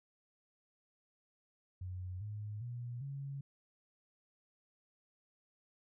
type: tone with pitch steps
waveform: sine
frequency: 91.5 / 105.11 / 120.73 / 138.69 Hz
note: F#2 / G#2 / B2 / C#3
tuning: -19 / +21 / -39 / +1 cents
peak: -40 dBFS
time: 1.81-3.41 s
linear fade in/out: 5 ms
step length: 400 ms
effects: none